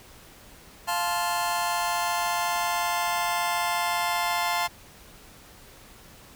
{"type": "chord", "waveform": "sawtooth", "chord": "F major", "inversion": "none", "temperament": "just", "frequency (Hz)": [698.5, 873.1, 1047.7], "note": ["F5", "A5", "C6"], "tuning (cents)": [0, -14, 2], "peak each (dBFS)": -25, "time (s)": [0.87, 4.68], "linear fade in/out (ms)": 20, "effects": ["pink hiss -50 dBFS RMS until 6.35 s"]}